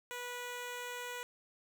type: tone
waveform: 10% pulse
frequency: 489.4 Hz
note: B4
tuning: 16 cents flat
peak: -32 dBFS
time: 0.11-1.23 s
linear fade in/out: 0 ms
effects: none